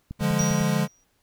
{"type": "click train", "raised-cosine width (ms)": 5, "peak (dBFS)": -22, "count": 6, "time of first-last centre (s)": [0.11, 0.61], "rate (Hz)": 10}
{"type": "chord", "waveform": "square", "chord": "D diminished", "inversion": "none", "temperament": "equal", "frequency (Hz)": [146.83, 174.61, 207.7], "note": ["D3", "F3", "Ab3"], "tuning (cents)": [0, 0, 0], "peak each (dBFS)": -26, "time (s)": [0.19, 0.88], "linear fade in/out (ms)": 50}
{"type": "tone with exponential decay", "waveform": "triangle", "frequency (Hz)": 5760, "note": "F#8", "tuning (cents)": -47, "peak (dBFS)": -23, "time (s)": [0.39, 1.04], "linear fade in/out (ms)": 2, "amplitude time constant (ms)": 140}
{"effects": ["pink hiss -68 dBFS RMS until 1.22 s"]}